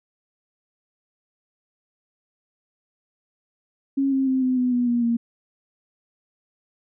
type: tone with pitch steps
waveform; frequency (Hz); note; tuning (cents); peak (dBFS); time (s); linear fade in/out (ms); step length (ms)
sine; 273.7 / 267.6 / 261.6 / 255.8 / 250.1 / 244.5 / 239.1 / 233.8; C#4 / C4 / C4 / C4 / B3 / B3 / A#3 / A#3; -22 / +39 / 0 / -39 / +22 / -17 / +44 / +5; -18; 3.97-5.17; 10; 150
effects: none